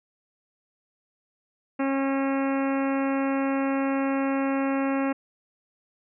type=harmonic tone; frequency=272.1 Hz; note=C#4; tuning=32 cents flat; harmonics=1 / 2 / 3 / 4 / 5 / 6 / 7 / 8 / 9 / 10; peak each=-24 / -30 / -34 / -36 / -38 / -40 / -41 / -42 / -43 / -44 dBFS; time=1.79-5.13 s; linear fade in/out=10 ms; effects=none